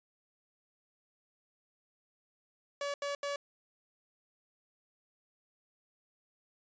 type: tone bursts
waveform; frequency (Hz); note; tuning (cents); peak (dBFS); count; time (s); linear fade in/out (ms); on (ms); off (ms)
sawtooth; 569; C#5; +45; -30; 3; 2.81-3.36; 2; 130; 80
effects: resampled to 16000 Hz